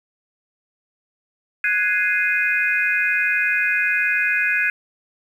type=chord; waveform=sine; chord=Ab dominant seventh; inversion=third; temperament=equal; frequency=1480 / 1661.2 / 2093 / 2489 Hz; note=Gb6 / Ab6 / C7 / Eb7; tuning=0 / 0 / 0 / 0 cents; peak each=-24 / -21 / -25 / -21 dBFS; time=1.64-4.7 s; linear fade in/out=2 ms; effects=8-bit